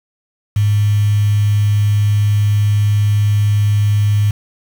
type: tone with quantisation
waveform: sine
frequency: 103.83 Hz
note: G#2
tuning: in tune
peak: -10 dBFS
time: 0.56-4.31 s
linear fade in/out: 5 ms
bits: 5
effects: none